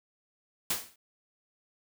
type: noise with exponential decay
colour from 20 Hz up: white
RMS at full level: -26 dBFS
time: 0.7-0.96 s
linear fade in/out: 5 ms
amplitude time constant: 55 ms
effects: none